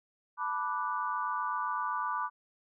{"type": "chord", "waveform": "sine", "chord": "B minor seventh", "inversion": "third", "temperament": "equal", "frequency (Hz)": [880, 987.8, 1174.7, 1480], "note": ["A5", "B5", "D6", "F#6"], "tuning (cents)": [0, 0, 0, 0], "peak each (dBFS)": [-40, -34, -34, -40], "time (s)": [0.37, 2.3], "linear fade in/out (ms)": 50, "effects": []}